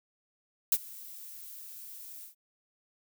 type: noise with ADSR envelope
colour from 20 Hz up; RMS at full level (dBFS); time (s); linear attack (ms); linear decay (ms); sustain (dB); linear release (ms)
violet; -22; 0.72-2.35; 4; 48; -24; 120
effects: none